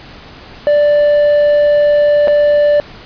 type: tone with dropouts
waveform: triangle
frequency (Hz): 587.3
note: D5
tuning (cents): 0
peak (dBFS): -5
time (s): 0.67-2.8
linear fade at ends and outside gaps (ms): 0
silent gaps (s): 2.274-2.281
effects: pink hiss -35 dBFS RMS until 3.05 s + resampled to 11025 Hz